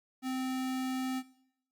square tone, 259.4 Hz, C4, 15 cents flat, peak -33 dBFS, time 0.22-1.23 s, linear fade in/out 50 ms, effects noise-tail reverb RT60 0.7 s tail -17 dB re dry + Opus 48 kbps

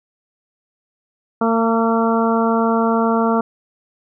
harmonic tone with a mistuned harmonic, 227.2 Hz, A#3, 44 cents flat, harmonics 1 / 2 / 3 / 4 / 5 / 6, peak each -17 / -20 / -22 / -23 / -24 / -25 dBFS, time 1.41-3.41 s, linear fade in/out 5 ms, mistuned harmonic 5, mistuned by +19 cents, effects none

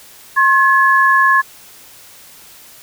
sine tone pair together, 1072.8 / 1703 Hz, C6 / G#6, +43 / +43 cents, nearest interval minor sixth, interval 800 cents, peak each -11 dBFS, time 0.36-1.42 s, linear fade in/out 20 ms, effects white hiss -41 dBFS RMS until 2.82 s

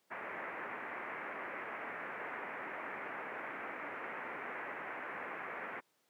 white low-pass noise, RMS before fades -43 dBFS, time 0.1-5.81 s, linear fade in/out 20 ms, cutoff 2200 Hz, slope 48 dB/octave, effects pink hiss -75 dBFS RMS until 6.09 s + high-pass 300 Hz 12 dB/octave

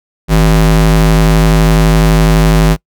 square ring-modulated tone, 105.8 Hz, G#2, 33 cents sharp, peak -3 dBFS, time 0.28-2.77 s, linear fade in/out 50 ms, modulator 55.9 Hz, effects noise-tail reverb RT60 0.1 s tail -24 dB re dry

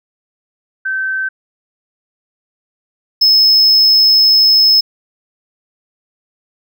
sine / triangle tone pair in turn, 1544 / 5193 Hz, G6 / E8, -27 / -27 cents, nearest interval octave + major sixth, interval 2100 cents, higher second, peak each -15 / -5 dBFS, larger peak second, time 0.85-1.29 / 3.21-4.81 s, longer second, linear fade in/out 10 ms, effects none

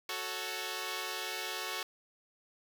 5% pulse chord, F# minor, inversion none, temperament equal, 370 / 440 / 554.4 Hz, F#4 / A4 / C#5, 0 / 0 / 0 cents, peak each -29 / -28 / -31 dBFS, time 0.09-1.83 s, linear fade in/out 2 ms, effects none

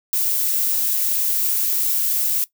violet noise, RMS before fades -20 dBFS, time 0.13-2.44 s, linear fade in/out 0 ms, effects noise-tail reverb RT60 0.1 s tail -18 dB re dry

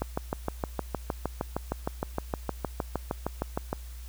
click train, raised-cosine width 1 ms, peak -14 dBFS, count 25, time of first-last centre 0.02-3.729 s, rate 6.47 Hz, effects added 60 Hz sine -39 dBFS peak until 4.08 s + white hiss -53 dBFS RMS until 4.08 s

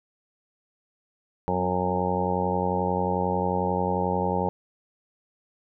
harmonic tone with a mistuned harmonic, 91.2 Hz, F#2, 24 cents flat, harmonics 1 / 2 / 3 / 4 / 5 / 6 / 7 / 8 / 9 / 10, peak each -33 / -29 / -38 / -34 / -30 / -31 / -39 / -39 / -29 / -31 dBFS, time 1.48-4.49 s, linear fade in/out 0 ms, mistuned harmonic 3, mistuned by -22 cents, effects none

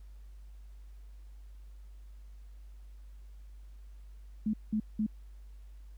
sine tone bursts, 214.9 Hz, A3, 41 cents flat, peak -27 dBFS, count 3, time 4.46-5.065 s, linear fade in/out 5 ms, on 75 ms, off 190 ms, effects added 50 Hz sine -47 dBFS peak until 5.97 s + pink hiss -71 dBFS RMS until 5.97 s

